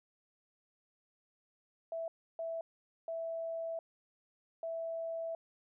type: tone bursts at uneven times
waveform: sine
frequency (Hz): 659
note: E5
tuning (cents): -1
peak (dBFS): -36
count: 4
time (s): 1.92-2.08 / 2.39-2.61 / 3.08-3.79 / 4.63-5.35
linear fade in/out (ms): 2
effects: none